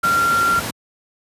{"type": "tone in noise", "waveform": "sine", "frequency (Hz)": 1379, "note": "F6", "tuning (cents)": -22, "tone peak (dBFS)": -14, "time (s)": [0.03, 0.6], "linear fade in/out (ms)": 10, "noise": "pink", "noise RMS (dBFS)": -25, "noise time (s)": [0.03, 0.71], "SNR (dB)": 8, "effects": ["high-pass 100 Hz 12 dB/octave", "resampled to 32000 Hz"]}